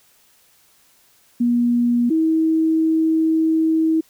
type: tone pair in turn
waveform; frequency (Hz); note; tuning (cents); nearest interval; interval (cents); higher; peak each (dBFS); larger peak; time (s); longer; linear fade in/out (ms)
sine; 240 / 320.4; B3 / E4; -49 / -49; perfect fourth; 500; second; -14; neither; 1.4-2.1 / 2.1-4.01; second; 10
effects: white hiss -56 dBFS RMS until 4.09 s